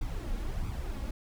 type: noise with flanger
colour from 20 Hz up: brown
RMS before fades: -34 dBFS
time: 0.01-1.11 s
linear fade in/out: 5 ms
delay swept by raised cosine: 0.83 to 3.73 ms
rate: 1.5 Hz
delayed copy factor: +0.6
effects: none